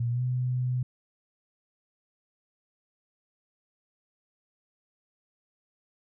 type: tone with pitch glide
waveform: sine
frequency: 118.8 to 125.86 Hz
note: A#2 to B2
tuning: +33 to +33 cents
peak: -25 dBFS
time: 0-0.83 s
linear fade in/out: 5 ms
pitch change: +100 cents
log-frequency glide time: 0.1-0.22 s
effects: none